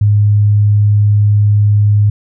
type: tone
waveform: sine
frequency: 103.83 Hz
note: G#2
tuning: in tune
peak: -6 dBFS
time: 0.01-2.1 s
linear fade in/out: 5 ms
effects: none